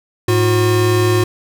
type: tone pair together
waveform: square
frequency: 107.03 / 360 Hz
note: A2 / F#4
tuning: -47 / -47 cents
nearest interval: octave + major sixth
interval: 2100 cents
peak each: -15 dBFS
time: 0.28-1.24 s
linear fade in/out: 5 ms
effects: none